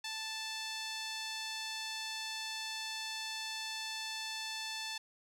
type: tone with band-pass filter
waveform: sawtooth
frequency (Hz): 880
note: A5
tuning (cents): 0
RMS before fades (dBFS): -41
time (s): 0.04-4.98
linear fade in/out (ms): 5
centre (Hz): 4400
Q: 1.3
effects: none